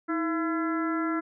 harmonic tone with a mistuned harmonic, 337.6 Hz, E4, 41 cents sharp, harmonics 1 / 2 / 3 / 4 / 5 / 6, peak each -27 / -38 / -39 / -32 / -39 / -43 dBFS, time 0.08-1.21 s, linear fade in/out 20 ms, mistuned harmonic 1, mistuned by -86 cents, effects none

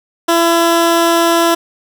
15% pulse tone, 336.4 Hz, E4, 35 cents sharp, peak -3 dBFS, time 0.28-1.55 s, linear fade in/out 10 ms, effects none

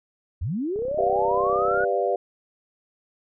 sine linear sweep, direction up, 64.6 to 1480 Hz, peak -24 dBFS, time 0.41-1.85 s, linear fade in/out 10 ms
click train, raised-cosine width 2 ms, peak -26 dBFS, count 36, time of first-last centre 0.76-1.837 s, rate 32.5 Hz
sine chord, G dominant seventh, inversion none, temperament equal, 392 / 493.9 / 587.3 / 698.5 Hz, G4 / B4 / D5 / F5, 0 / 0 / 0 / 0 cents, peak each -26 dBFS, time 0.98-2.16 s, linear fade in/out 5 ms
effects none

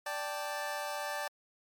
25% pulse chord, D suspended fourth, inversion none, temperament equal, 587.3 / 784 / 880 Hz, D5 / G5 / A5, 0 / 0 / 0 cents, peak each -35 / -37 / -36 dBFS, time 0.06-1.28 s, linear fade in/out 5 ms, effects MP3 96 kbps

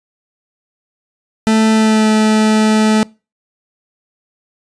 40% pulse tone with pitch glide, 220 to 216.5 Hz, A3 to A3, 0 to -28 cents, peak -8 dBFS, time 1.47-3.03 s, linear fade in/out 0 ms, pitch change -28 cents, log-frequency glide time 1.72-2.09 s, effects noise-tail reverb RT60 0.3 s tail -25 dB re dry + resampled to 22050 Hz

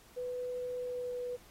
sine tone with pitch glide, 496.7 to 492.1 Hz, B4 to B4, +10 to -6 cents, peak -35 dBFS, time 0.16-1.37 s, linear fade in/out 20 ms, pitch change -16 cents, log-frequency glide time 0.76-1.24 s, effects pink hiss -60 dBFS RMS until 1.5 s + AAC 48 kbps

